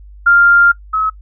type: tone pair in turn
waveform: sine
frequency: 1396.9 / 1285.8 Hz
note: F6 / E6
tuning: 0 / -43 cents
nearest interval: minor second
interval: 143 cents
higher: first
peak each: -5 / -12 dBFS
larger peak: first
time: 0.26-0.72 / 0.93-1.1 s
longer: first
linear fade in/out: 10 ms
effects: noise-tail reverb RT60 0.1 s tail -22 dB re dry + added 50 Hz sine -34 dBFS peak until 1.21 s